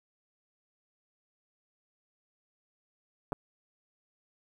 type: clicks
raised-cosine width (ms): 1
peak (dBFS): -20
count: 2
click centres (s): 3.322 / 3.329
effects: 9-bit